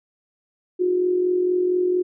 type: tone with amplitude modulation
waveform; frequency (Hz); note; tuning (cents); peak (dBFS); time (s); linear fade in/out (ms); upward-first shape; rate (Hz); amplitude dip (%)
sine; 361.8; F#4; -39; -15; 0.79-2.03; 20; sine; 44.3; 50
effects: none